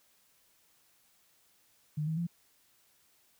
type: tone with pitch steps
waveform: sine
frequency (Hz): 151.4 / 159.3 / 170.8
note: D#3 / D#3 / F3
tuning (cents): -47 / +41 / -38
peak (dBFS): -30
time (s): 1.97-2.27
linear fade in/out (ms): 10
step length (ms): 100
effects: white hiss -68 dBFS RMS until 3.39 s